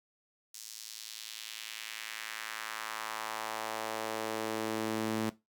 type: tone with high-pass filter sweep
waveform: sawtooth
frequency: 110 Hz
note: A2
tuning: in tune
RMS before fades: -38 dBFS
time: 0.54-5.3 s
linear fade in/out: 5 ms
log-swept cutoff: 6000 to 230 Hz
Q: 1.4
effects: noise-tail reverb RT60 0.2 s tail -17 dB re dry